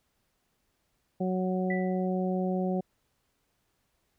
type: harmonic tone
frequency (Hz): 185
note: F#3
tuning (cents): 0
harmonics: 1 / 2 / 3 / 4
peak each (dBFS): -28 / -33 / -35 / -37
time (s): 1.2-2.81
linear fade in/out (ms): 10
type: tone with exponential decay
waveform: sine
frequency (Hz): 1975.5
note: B6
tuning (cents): 0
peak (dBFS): -30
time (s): 1.7-2.07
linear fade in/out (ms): 5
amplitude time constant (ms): 80
effects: pink hiss -75 dBFS RMS until 4.18 s